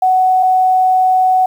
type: tone pair in turn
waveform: sine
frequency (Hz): 745 / 745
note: F#5 / F#5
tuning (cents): +12 / +12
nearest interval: unison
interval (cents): 0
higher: neither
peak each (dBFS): -8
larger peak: neither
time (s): 0.02-0.43 / 0.43-1.46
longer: second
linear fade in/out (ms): 5
effects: 7-bit